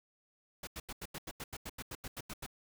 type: noise bursts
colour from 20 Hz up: pink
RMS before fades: -43 dBFS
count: 15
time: 0.63-2.464 s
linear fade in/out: 5 ms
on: 42 ms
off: 86 ms
effects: none